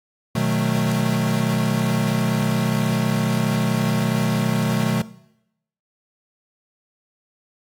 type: chord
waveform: square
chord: B dominant seventh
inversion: none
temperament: equal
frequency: 123.47 / 155.56 / 185 / 220 Hz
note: B2 / D#3 / F#3 / A3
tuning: 0 / 0 / 0 / 0 cents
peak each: -25 dBFS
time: 0.35-5.02 s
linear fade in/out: 5 ms
effects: noise-tail reverb RT60 0.8 s tail -18 dB re dry + AAC 64 kbps